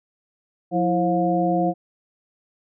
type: harmonic tone with a mistuned harmonic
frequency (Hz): 177.7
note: F3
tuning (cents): +30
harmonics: 1 / 2 / 3 / 4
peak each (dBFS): -23 / -23 / -26 / -22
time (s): 0.71-1.74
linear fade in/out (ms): 50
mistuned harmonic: 2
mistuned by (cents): -120
effects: none

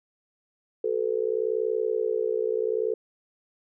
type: tone with amplitude modulation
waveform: sine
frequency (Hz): 440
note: A4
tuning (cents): 0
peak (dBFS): -19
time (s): 0.84-2.94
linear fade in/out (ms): 5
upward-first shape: sine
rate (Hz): 60.7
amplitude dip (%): 100
effects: none

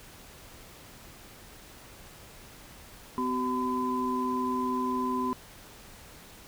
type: tone cluster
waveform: sine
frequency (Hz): 253 / 379.9 / 1013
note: B3 / F#4 / B5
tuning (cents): +42 / +46 / +44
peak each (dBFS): -30 / -35 / -30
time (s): 3.18-5.33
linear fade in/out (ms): 0
effects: pink hiss -50 dBFS RMS until 6.47 s

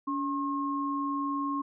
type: tone pair together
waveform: sine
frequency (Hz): 284.1 / 1075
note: C#4 / C6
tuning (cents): +43 / +47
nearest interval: octave + major seventh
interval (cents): 2304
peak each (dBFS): -31 / -31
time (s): 0.07-1.62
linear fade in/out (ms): 10
effects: none

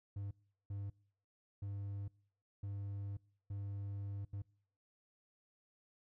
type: tone bursts at uneven times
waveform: triangle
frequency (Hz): 100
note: G2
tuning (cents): +35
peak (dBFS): -38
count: 6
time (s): 0.16-0.31 / 0.7-0.9 / 1.62-2.08 / 2.63-3.17 / 3.5-4.25 / 4.33-4.42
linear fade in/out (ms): 5
effects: noise-tail reverb RT60 0.6 s tail -25 dB re dry

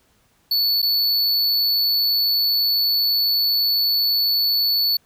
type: tone with dropouts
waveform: square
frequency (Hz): 4446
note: C#8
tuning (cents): +4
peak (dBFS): -17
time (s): 0.51-4.97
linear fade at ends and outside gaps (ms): 5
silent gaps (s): 0.819-0.826
effects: pink hiss -61 dBFS RMS until 5.05 s

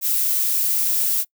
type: noise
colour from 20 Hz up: violet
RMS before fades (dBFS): -20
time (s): 0.01-1.25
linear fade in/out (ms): 50
effects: noise-tail reverb RT60 0.1 s tail -24 dB re dry

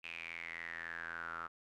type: tone with band-pass filter sweep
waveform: square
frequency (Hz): 41.82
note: E1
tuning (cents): +26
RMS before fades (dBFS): -45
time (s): 0.03-1.48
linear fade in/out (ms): 20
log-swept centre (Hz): 2600 to 1300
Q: 9.4
effects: none

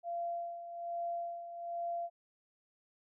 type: tone with tremolo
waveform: sine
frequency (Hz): 687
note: F5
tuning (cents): -29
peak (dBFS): -34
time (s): 0.03-2.1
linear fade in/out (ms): 50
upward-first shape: sine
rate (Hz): 1.2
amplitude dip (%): 65
effects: none

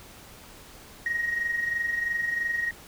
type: tone with amplitude modulation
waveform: sine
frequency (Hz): 1881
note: A#6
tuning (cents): +15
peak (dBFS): -22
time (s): 1.06-2.71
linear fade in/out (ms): 2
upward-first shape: sine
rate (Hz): 23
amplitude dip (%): 60
effects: tanh soft clip ceiling -18 dBFS + pink hiss -48 dBFS RMS until 2.87 s

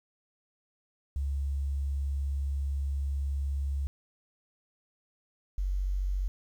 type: tone pair in turn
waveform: sine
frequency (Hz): 69.6 / 47.16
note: C#2 / F#1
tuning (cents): +8 / +34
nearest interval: perfect fifth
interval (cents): 674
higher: first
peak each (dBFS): -28 / -27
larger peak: second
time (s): 1.16-3.87 / 5.58-6.28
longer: first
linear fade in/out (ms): 0
effects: 10-bit

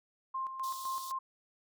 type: tone with tremolo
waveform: sine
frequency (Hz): 1056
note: C6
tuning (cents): +16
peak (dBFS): -33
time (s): 0.34-1.19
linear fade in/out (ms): 10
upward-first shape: square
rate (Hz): 3.9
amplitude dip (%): 55
type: high-pass noise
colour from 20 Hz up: pink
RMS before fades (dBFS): -47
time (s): 0.63-1.12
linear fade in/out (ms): 10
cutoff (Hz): 3500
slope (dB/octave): 48
effects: none

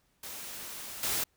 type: noise with level steps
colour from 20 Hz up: white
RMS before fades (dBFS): -42 / -31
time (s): 0.23-1.24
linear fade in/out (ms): 5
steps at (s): 1.03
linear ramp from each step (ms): 2
effects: pink hiss -72 dBFS RMS until 1.36 s

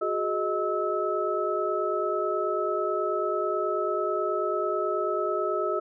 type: tone cluster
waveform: sine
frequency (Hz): 367.1 / 416.3 / 624 / 1299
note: F#4 / G#4 / D#5 / E6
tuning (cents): -14 / +4 / +5 / -26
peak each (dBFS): -30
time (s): 0.01-5.8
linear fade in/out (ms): 10
effects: none

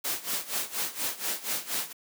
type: noise with tremolo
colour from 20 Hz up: white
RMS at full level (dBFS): -29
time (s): 0.04-1.93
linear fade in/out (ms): 10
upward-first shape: sine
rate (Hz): 4.2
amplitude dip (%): 85
effects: high-pass 200 Hz 12 dB/octave

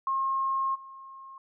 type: tone with level steps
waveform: sine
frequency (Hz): 1074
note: C6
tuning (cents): +45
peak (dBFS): -25 / -43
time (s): 0.07-1.38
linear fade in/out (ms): 2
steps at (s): 0.74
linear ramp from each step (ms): 20
effects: none

